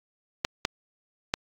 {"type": "clicks", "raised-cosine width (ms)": 0.2, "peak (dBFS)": -6, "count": 3, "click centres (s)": [0.449, 0.651, 1.339], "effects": ["AAC 48 kbps"]}